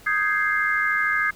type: chord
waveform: sine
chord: Ab major seventh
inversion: second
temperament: equal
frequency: 1244.5 / 1568 / 1661.2 / 2093 Hz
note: Eb6 / G6 / Ab6 / C7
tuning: 0 / 0 / 0 / 0 cents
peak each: -26 / -27 / -23 / -25 dBFS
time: 0.06-1.31 s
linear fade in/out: 10 ms
effects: pink hiss -49 dBFS RMS until 1.35 s